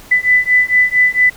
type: beating tone pair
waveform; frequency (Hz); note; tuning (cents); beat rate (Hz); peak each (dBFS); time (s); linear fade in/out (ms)
sine; 1994 / 1998.4; B6 / B6; +16 / +20; 4.4; -12; 0.11-1.3; 10
effects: pink hiss -39 dBFS RMS until 1.36 s